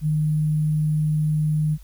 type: tone with sample-and-hold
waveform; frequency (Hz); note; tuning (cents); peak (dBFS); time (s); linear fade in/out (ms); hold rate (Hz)
sine; 153.3; D#3; -25; -18; 0.01-1.78; 50; 11025
effects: added 50 Hz sine -41 dBFS peak until 1.83 s + white hiss -57 dBFS RMS until 1.83 s